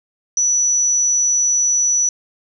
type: tone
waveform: sine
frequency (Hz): 5920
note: F#8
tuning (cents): 0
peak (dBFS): -13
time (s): 0.37-2.09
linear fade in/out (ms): 2
effects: none